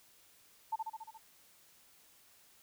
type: tone with echo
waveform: sine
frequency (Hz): 888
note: A5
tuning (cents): +16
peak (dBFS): -31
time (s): 0.72-0.76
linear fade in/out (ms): 10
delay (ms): 70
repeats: 6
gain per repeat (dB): -3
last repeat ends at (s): 1.18
effects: white hiss -64 dBFS RMS until 2.62 s